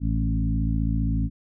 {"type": "harmonic tone with a mistuned harmonic", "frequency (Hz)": 55, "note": "A1", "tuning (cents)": 0, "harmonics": [1, 2, 3, 4, 5], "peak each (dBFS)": [-24, -27, -29, -30, -31], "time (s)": [0, 1.3], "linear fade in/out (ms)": 50, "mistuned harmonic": 2, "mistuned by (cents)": 19, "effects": []}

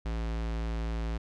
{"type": "tone", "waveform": "square", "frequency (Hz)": 56, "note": "A1", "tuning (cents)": 31, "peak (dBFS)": -31, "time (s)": [0.05, 1.18], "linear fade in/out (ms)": 10, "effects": ["low-pass 5000 Hz 12 dB/octave"]}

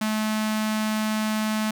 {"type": "tone with notch filter", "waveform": "sawtooth", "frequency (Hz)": 216.1, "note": "A3", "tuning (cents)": -31, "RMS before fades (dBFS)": -25, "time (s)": [0.01, 1.71], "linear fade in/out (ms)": 5, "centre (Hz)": 430, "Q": 1.2, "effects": []}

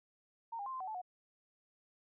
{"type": "tone with pitch steps", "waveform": "sine", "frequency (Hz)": [918, 808, 1052, 1039, 752, 869, 729], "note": ["A#5", "G#5", "C6", "C6", "F#5", "A5", "F#5"], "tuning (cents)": [-27, -48, 9, -12, 28, -22, -26], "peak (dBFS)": -39, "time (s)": [0.52, 1.017], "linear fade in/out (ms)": 10, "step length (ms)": 71, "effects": []}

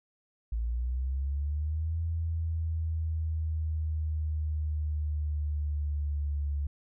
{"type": "linear two-way sweep", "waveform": "sine", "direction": "up then down", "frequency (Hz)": [55.3, 82.7, 71.7], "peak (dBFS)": -28, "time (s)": [0.52, 6.67], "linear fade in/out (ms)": 5, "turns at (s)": 2, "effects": []}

